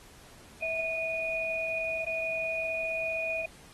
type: tone pair together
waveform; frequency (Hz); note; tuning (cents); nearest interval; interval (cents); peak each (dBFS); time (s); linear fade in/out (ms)
sine; 652.4 / 2463; E5 / D#7; -18 / -18; octave + major seventh; 2300; -33 / -31; 0.62-3.46; 5
effects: pink hiss -54 dBFS RMS until 3.73 s + AAC 32 kbps